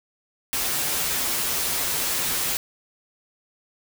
white noise with comb filter, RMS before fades -25 dBFS, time 0.53-2.57 s, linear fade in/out 0 ms, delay 9.8 ms, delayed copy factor -0.55, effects none

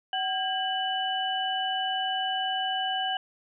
sine tone cluster, 758 / 1618 / 2975 Hz, F#5 / G#6 / F#7, +42 / -46 / +9 cents, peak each -29 / -34 / -30 dBFS, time 0.13-3.17 s, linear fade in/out 2 ms, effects none

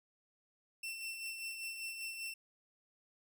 sawtooth tone with tremolo, 2692 Hz, E7, 36 cents sharp, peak -36 dBFS, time 0.83-2.34 s, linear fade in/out 5 ms, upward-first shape sine, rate 5.1 Hz, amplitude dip 45%, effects none

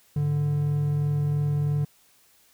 triangle tone pair together, 103.82 / 146.83 Hz, G#2 / D3, 0 / 0 cents, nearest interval tritone, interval 600 cents, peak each -30 / -20 dBFS, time 0.16-1.85 s, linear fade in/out 5 ms, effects white hiss -60 dBFS RMS until 2.53 s

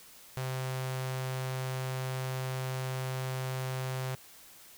sawtooth tone with notch filter, 130 Hz, C3, 11 cents flat, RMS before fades -35 dBFS, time 0.37-4.15 s, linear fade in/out 0 ms, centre 270 Hz, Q 1.5, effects white hiss -54 dBFS RMS until 4.77 s

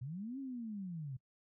sine linear two-way sweep, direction up then down, 116.5 to 277.2 to 124.2 Hz, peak -40 dBFS, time 0.01-1.17 s, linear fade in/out 10 ms, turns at 0.39 s, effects noise-tail reverb RT60 0.1 s tail -22 dB re dry

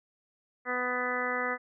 harmonic tone, 248.9 Hz, B3, 14 cents sharp, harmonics 1 / 2 / 3 / 4 / 5 / 6 / 7 / 8, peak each -40 / -35 / -39 / -40 / -35 / -38 / -36 / -35 dBFS, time 0.65-1.58 s, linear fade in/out 50 ms, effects none

